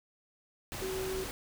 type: tone in noise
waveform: sine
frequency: 377.9 Hz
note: F#4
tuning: 37 cents sharp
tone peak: -34 dBFS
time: 0.82-1.24 s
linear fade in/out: 0 ms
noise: pink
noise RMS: -40 dBFS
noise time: 0.72-1.31 s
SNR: +3 dB
effects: none